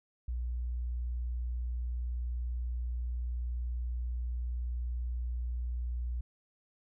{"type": "tone", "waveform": "sine", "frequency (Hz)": 60.4, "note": "B1", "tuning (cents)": -38, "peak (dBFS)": -32, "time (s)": [0.28, 6.21], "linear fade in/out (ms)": 5, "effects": []}